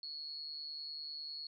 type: tone with amplitude modulation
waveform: sine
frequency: 4348 Hz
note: C#8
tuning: 34 cents flat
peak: -39 dBFS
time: 0.03-1.47 s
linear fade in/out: 2 ms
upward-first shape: sine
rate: 150 Hz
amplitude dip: 65%
effects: none